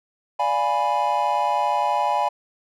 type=chord; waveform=triangle; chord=D diminished seventh; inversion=none; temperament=equal; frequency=587.3 / 698.5 / 830.6 / 987.8 Hz; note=D5 / F5 / Ab5 / Cb6; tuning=0 / 0 / 0 / 0 cents; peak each=-26 / -25 / -20 / -22 dBFS; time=0.39-2.29 s; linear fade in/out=10 ms; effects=none